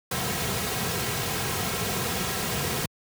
pink noise with comb filter, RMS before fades -28 dBFS, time 0.11-2.86 s, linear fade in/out 5 ms, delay 3.4 ms, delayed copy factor -0.55, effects high-pass 80 Hz 12 dB/octave

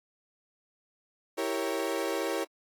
35% pulse chord, E diminished seventh, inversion none, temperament equal, 329.6 / 392 / 466.2 / 554.4 Hz, E4 / G4 / Bb4 / Db5, 0 / 0 / 0 / 0 cents, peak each -33 dBFS, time 1.37-2.45 s, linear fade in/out 20 ms, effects AAC 64 kbps

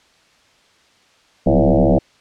sine tone with frequency modulation, 187.5 Hz, F#3, 23 cents sharp, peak -10 dBFS, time 1.46-1.99 s, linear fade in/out 10 ms, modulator 73.3 Hz, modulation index 6.6, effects white hiss -54 dBFS RMS until 2.2 s + low-pass 5000 Hz 12 dB/octave

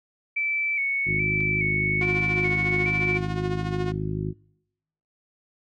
sine tone with vibrato, 2268 Hz, C#7, 39 cents sharp, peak -22 dBFS, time 0.36-3.18 s, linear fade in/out 10 ms, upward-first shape square, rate 1.2 Hz, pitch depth 40 cents each way
harmonic tone, 51.9 Hz, G#1, in tune, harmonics 1 / 2 / 3 / 4 / 5 / 6 / 7, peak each -36 / -32 / -29 / -37 / -38 / -39 / -34 dBFS, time 1.05-4.34 s, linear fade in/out 50 ms
clicks, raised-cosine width 0.2 ms, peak -28 / -28 dBFS, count 2, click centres 1.405 / 2.294 s
sawtooth tone with tremolo, 360.4 Hz, F#4, 45 cents flat, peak -23 dBFS, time 2.01-3.92 s, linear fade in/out 2 ms, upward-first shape triangle, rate 14 Hz, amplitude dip 70%
effects noise-tail reverb RT60 0.9 s tail -26 dB re dry + low-pass 4000 Hz 12 dB/octave

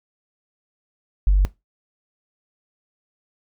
sine tone, 48.08 Hz, G1, 33 cents flat, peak -11 dBFS, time 1.27-1.45 s, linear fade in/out 0 ms, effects noise-tail reverb RT60 0.2 s tail -19 dB re dry + tanh soft clip ceiling -8 dBFS

